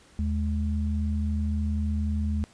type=tone pair together; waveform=sine; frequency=78.29 / 211.2 Hz; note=D#2 / G#3; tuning=+11 / +29 cents; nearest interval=octave + perfect fourth; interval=1718 cents; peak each=-25 / -30 dBFS; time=0.19-2.44 s; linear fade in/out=0 ms; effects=pink hiss -56 dBFS RMS until 2.53 s + resampled to 22050 Hz